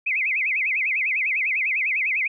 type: tone with vibrato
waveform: sine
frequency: 2300 Hz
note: D7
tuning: 37 cents flat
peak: -20 dBFS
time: 0.06-2.28 s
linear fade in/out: 10 ms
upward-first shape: sine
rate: 10 Hz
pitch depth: 220 cents each way
effects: none